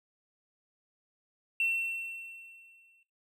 triangle tone with exponential decay, 2705 Hz, E7, 44 cents sharp, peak -23 dBFS, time 1.6-3.03 s, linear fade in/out 2 ms, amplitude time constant 310 ms, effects noise-tail reverb RT60 0.3 s tail -18 dB re dry + tanh soft clip ceiling -21 dBFS

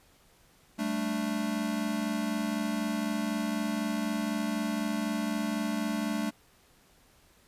square chord, G suspended second, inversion none, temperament equal, 196 / 220 / 293.7 Hz, G3 / A3 / D4, 0 / 0 / 0 cents, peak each -37 / -32 / -35 dBFS, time 0.78-6.31 s, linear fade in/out 20 ms, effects pink hiss -62 dBFS RMS until 7.47 s + resampled to 32000 Hz

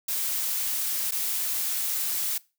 blue noise with dropouts, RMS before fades -28 dBFS, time 0.08-2.38 s, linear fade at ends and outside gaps 5 ms, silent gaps 1.11-1.119 s, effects noise-tail reverb RT60 0.3 s tail -22 dB re dry

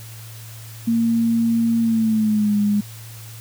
sine tone with pitch glide, 230 to 206.1 Hz, A#3 to G#3, -23 to -13 cents, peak -15 dBFS, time 0.87-2.81 s, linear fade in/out 10 ms, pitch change -190 cents, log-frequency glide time 1.8-2.56 s, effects added 112 Hz sine -36 dBFS peak until 3.4 s + white hiss -42 dBFS RMS until 3.4 s

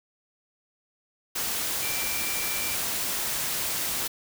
sine tone in noise, 2349 Hz, D7, in tune, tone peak -35 dBFS, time 1.82-2.75 s, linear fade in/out 10 ms, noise white, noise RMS -29 dBFS, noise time 1.35-4.08 s, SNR -9 dB, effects none

